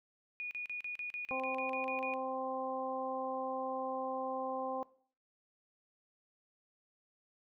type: tone bursts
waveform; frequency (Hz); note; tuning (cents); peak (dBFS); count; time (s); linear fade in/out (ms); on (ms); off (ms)
sine; 2454; D#7; -25; -37; 12; 0.4-2.138; 0; 110; 38
type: harmonic tone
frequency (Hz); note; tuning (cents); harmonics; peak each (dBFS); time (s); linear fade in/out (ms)
261.6; C4; 0; 1 / 2 / 3 / 4; -44 / -39 / -40 / -42; 1.31-4.83; 0
effects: noise-tail reverb RT60 0.5 s tail -20 dB re dry